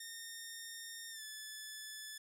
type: tone with pitch glide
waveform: 10% pulse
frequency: 1833 to 1734.1 Hz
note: A#6 to A6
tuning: -30 to -26 cents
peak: -37 dBFS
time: 0-2.18 s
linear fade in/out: 5 ms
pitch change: -96 cents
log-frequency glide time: 1.1-1.23 s
effects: none